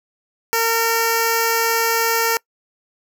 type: tone with notch filter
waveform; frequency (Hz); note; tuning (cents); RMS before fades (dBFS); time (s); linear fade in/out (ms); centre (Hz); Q
5% pulse; 457.4; A#4; -33; -18; 0.53-2.37; 0; 3600; 0.76
effects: noise-tail reverb RT60 0.1 s tail -24 dB re dry